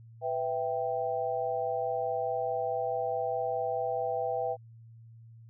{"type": "chord", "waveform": "sine", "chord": "E minor", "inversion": "second", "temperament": "equal with one note detuned", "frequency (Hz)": [498.5, 659.3, 784], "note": ["B4", "E5", "G5"], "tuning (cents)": [16, 0, 0], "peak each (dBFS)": -33, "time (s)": [0.21, 4.57], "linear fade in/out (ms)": 50, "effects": ["added 114 Hz sine -49 dBFS peak until 5.49 s"]}